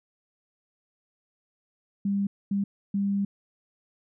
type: tone bursts at uneven times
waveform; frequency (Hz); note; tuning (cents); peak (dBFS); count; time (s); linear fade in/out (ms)
sine; 199.4; G3; +30; -23; 3; 2.05-2.27 / 2.51-2.64 / 2.94-3.25; 5
effects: none